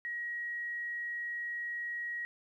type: tone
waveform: sine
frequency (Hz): 1900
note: A#6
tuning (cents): +33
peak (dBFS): -35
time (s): 0.05-2.25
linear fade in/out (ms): 0
effects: 12-bit